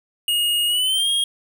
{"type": "tone with pitch glide", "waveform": "square", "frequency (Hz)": [2866, 3254], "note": ["F7", "G#7"], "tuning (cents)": [44, -36], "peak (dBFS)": -18, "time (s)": [0.28, 1.24], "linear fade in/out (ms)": 2, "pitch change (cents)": 220, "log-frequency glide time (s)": [0.67, 1.09], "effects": []}